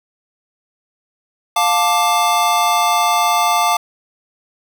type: chord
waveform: square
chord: D minor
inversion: first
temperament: just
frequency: 704.8 / 881 / 1174.7 Hz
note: F5 / A5 / D6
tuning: +16 / +2 / 0 cents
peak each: -18 dBFS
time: 1.56-3.77 s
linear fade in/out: 5 ms
effects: none